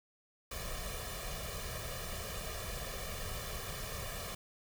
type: noise with comb filter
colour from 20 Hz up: pink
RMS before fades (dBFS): -41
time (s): 0.51-4.35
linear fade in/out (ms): 5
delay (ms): 1.7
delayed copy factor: +0.8
effects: none